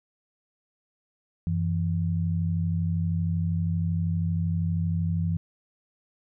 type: tone pair together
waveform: sine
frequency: 93 / 165.71 Hz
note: F#2 / E3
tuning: +9 / +9 cents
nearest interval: minor seventh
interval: 1000 cents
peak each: -26 dBFS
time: 1.47-5.37 s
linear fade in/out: 0 ms
effects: none